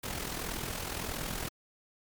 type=noise with amplitude modulation; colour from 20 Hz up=pink; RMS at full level=-34 dBFS; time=0.03-1.49 s; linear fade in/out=10 ms; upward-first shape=sine; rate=41.6 Hz; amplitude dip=60%; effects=MP3 96 kbps

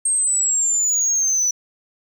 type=exponential sweep; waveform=sine; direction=down; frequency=8530 to 5920 Hz; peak=-14 dBFS; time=0.05-1.51 s; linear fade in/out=5 ms; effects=tanh soft clip ceiling -14 dBFS + 8-bit

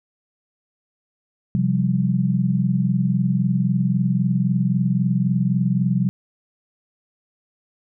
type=chord; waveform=sine; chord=C suspended fourth; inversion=none; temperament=equal with one note detuned; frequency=130.81 / 174.61 / 194.53 Hz; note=C3 / F3 / G3; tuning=0 / 0 / -13 cents; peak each=-21 dBFS; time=1.55-6.09 s; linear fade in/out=0 ms; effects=none

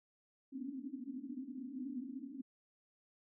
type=band-pass noise; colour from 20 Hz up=white; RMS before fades=-45 dBFS; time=0.52-2.42 s; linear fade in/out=10 ms; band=240 to 280 Hz; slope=96 dB/octave; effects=none

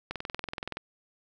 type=click train; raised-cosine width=0.3 ms; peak=-18 dBFS; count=15; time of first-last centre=0.11-0.77 s; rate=21.2 Hz; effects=none

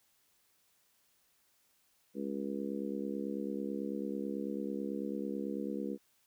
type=harmonic tone; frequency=69.1 Hz; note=C#2; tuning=5 cents flat; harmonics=3 / 4 / 5 / 6 / 7; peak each=-39 / -40 / -42 / -45 / -43 dBFS; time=2.14-5.98 s; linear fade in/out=50 ms; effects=white hiss -72 dBFS RMS until 6.26 s

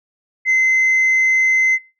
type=tone; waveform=sine; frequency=2059 Hz; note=C7; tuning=28 cents flat; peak=-9 dBFS; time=0.45-1.79 s; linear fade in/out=50 ms; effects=noise-tail reverb RT60 0.3 s tail -21 dB re dry + tanh soft clip ceiling -10 dBFS

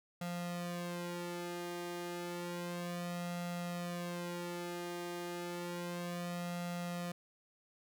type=tone with flanger; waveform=sawtooth; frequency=174.61 Hz; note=F3; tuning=in tune; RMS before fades=-41 dBFS; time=0.21-7.12 s; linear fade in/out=5 ms; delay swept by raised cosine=1.5 to 2.5 ms; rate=0.31 Hz; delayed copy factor=+0.95; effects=none

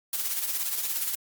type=noise with tremolo; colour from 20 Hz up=blue; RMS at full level=-27 dBFS; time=0.13-1.15 s; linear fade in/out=2 ms; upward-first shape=sine; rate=17 Hz; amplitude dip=55%; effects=Opus 48 kbps

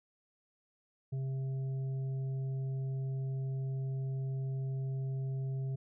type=harmonic tone; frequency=133.6 Hz; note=C3; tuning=36 cents sharp; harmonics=1 / 3 / 5; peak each=-33 / -50 / -57 dBFS; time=1.12-5.76 s; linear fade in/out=10 ms; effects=none

